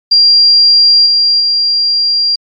sine tone with level steps, 4765 Hz, D8, 24 cents sharp, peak -3 / -6 / -8 dBFS, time 0.11-2.36 s, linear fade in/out 10 ms, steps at 1.06 / 1.4 s, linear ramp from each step 2 ms, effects MP3 64 kbps

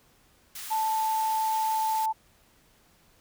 white high-pass noise, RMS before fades -39 dBFS, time 0.55-2.06 s, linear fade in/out 5 ms, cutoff 1100 Hz, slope 12 dB/octave
sine tone, 880 Hz, A5, in tune, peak -24 dBFS, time 0.7-2.13 s, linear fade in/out 20 ms
effects pink hiss -62 dBFS RMS until 3.2 s

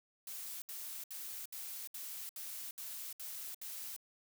blue noise bursts, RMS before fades -45 dBFS, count 9, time 0.27-3.964 s, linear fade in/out 2 ms, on 350 ms, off 68 ms, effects none

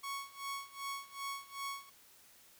sawtooth tone with tremolo, 1108.7 Hz, C#6, in tune, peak -34 dBFS, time 0.03-1.9 s, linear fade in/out 10 ms, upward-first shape sine, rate 2.6 Hz, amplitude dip 90%, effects white hiss -62 dBFS RMS until 2.59 s

